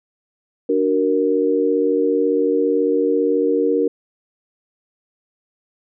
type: chord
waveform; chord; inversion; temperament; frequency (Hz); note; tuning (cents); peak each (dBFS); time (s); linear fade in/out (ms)
sine; D augmented; none; equal with one note detuned; 293.7 / 371.7 / 466.2; D4 / F#4 / A#4; 0 / +8 / 0; -20 / -21 / -17; 0.69-3.88; 5
effects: none